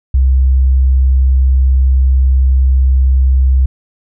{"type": "tone", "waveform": "sine", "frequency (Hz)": 65.4, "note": "C2", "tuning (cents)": 0, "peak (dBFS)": -6, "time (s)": [0.14, 3.66], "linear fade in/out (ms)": 5, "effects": []}